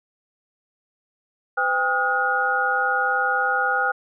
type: tone cluster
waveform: sine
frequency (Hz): 508 / 798 / 1259 / 1438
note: B4 / G5 / D#6 / F#6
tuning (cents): +49 / +31 / +20 / -50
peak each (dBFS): -29 / -24 / -27 / -21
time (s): 1.57-3.92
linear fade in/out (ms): 10
effects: none